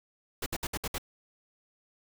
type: noise bursts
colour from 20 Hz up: pink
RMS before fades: -33 dBFS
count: 6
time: 0.42-0.982 s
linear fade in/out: 5 ms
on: 42 ms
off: 62 ms
effects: none